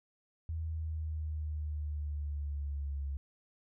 sine exponential sweep, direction down, 81 to 69.3 Hz, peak -34 dBFS, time 0.49-3.17 s, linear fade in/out 0 ms, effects none

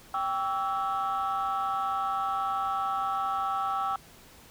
sine chord, C# diminished, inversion second, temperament equal with one note detuned, 784 / 1134 / 1318.5 Hz, G5 / C#6 / E6, 0 / +39 / 0 cents, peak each -29 / -32 / -29 dBFS, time 0.14-3.96 s, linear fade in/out 2 ms, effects tanh soft clip ceiling -22 dBFS + pink hiss -53 dBFS RMS until 4.5 s

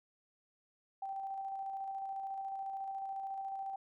sine tone with tremolo, 779 Hz, G5, 11 cents flat, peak -37 dBFS, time 1.02-3.76 s, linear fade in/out 5 ms, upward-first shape square, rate 14 Hz, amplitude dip 25%, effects none

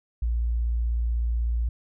sine tone, 58.1 Hz, A#1, 5 cents flat, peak -22 dBFS, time 0.22-1.69 s, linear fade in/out 5 ms, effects none

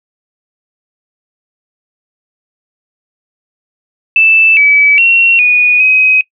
sine tone with pitch steps, 2642 / 2290 / 2730 / 2465 / 2527 Hz, E7 / D7 / F7 / D#7 / D#7, +3 / -44 / -40 / -17 / +26 cents, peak -4 dBFS, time 4.16-6.21 s, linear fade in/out 2 ms, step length 410 ms, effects noise-tail reverb RT60 0.1 s tail -22 dB re dry

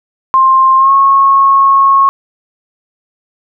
sine tone with pitch glide, 1056 to 1093.9 Hz, C6 to C#6, +16 to -23 cents, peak -4 dBFS, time 0.34-2.09 s, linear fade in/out 0 ms, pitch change +61 cents, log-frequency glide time 0.77-0.92 s, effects none

